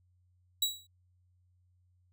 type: tone with exponential decay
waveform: sawtooth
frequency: 3888 Hz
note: B7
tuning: 28 cents flat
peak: -21 dBFS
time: 0.62-0.87 s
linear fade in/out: 5 ms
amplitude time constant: 53 ms
effects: added 90 Hz sine -66 dBFS peak until 2.12 s